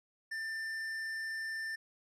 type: tone with tanh clipping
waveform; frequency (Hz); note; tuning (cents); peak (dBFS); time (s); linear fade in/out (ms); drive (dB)
sine; 1786; A6; +25; -38; 0.31-1.76; 10; 10
effects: none